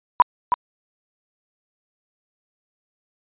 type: tone with echo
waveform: sine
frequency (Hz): 987.8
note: B5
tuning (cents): 0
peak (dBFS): -7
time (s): 0.2-0.22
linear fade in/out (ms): 0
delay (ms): 320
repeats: 1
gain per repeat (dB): -7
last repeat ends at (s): 0.54
effects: resampled to 8000 Hz